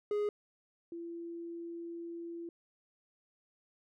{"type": "tone pair in turn", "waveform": ["triangle", "sine"], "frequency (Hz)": [415.3, 338.5], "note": ["G#4", "E4"], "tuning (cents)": [0, 46], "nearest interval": "major third", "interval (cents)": 354, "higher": "first", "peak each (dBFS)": [-28, -40], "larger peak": "first", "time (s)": [[0.11, 0.29], [0.92, 2.49]], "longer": "second", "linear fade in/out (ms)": 2, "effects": []}